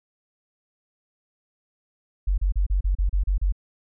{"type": "tone bursts", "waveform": "sine", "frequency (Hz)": 46.87, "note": "F#1", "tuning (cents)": 23, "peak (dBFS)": -18, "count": 9, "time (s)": [2.27, 3.524], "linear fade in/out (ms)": 10, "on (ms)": 110, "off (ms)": 33, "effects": []}